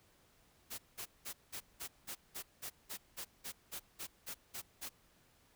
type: noise bursts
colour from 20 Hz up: white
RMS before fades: -44 dBFS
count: 16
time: 0.7-4.894 s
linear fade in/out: 20 ms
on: 84 ms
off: 190 ms
effects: pink hiss -69 dBFS RMS until 5.55 s